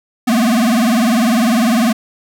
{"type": "tone with vibrato", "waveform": "square", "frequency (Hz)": 231.3, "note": "A#3", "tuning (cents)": -13, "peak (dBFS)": -11, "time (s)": [0.27, 1.93], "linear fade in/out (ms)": 10, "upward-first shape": "sine", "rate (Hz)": 20, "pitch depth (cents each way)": 170, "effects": []}